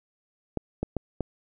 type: clicks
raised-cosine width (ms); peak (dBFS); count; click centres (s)
2; -14; 4; 0.573 / 0.83 / 0.967 / 1.207
effects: none